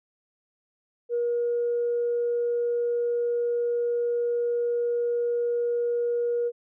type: tone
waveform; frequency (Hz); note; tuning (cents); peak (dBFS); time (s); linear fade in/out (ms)
sine; 476.8; A#4; +39; -22; 1.09-6.52; 50
effects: tanh soft clip ceiling -18 dBFS